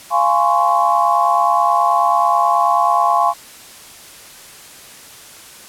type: chord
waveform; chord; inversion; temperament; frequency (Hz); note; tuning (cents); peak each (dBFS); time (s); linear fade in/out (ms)
sine; Db major seventh; first; just; 693 / 831.5 / 1039.4 / 1108.7; F5 / Ab5 / C6 / Db6; -14 / +2 / -12 / 0; -17; 0.1-3.34; 50
effects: white hiss -39 dBFS RMS until 5.68 s + low-pass 12000 Hz 12 dB/octave